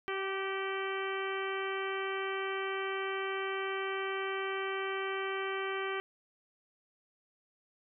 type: harmonic tone with a mistuned harmonic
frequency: 386.2 Hz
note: G4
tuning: 26 cents flat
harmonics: 1 / 2 / 3 / 4 / 5 / 6 / 7 / 8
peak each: -36 / -44 / -40 / -42 / -43 / -43 / -49 / -46 dBFS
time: 0.08-6 s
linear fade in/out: 0 ms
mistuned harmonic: 3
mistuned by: +21 cents
effects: none